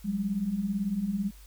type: beating tone pair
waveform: sine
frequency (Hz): 185 / 203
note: F#3 / G#3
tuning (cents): 0 / -39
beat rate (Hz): 18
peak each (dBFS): -33 / -28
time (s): 0.04-1.31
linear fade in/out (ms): 20
effects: added 50 Hz sine -48 dBFS peak until 1.46 s + white hiss -57 dBFS RMS until 1.46 s